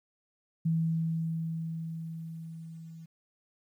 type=tone with level ramp; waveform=sine; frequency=163.1 Hz; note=E3; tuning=18 cents flat; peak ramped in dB=-24 to -44 dBFS; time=0.65-3.06 s; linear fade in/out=10 ms; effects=11-bit